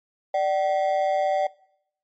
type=ring-modulated tone; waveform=triangle; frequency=676 Hz; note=E5; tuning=43 cents sharp; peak=-15 dBFS; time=0.34-1.47 s; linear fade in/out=5 ms; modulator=85.4 Hz; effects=noise-tail reverb RT60 0.7 s tail -22 dB re dry + MP3 32 kbps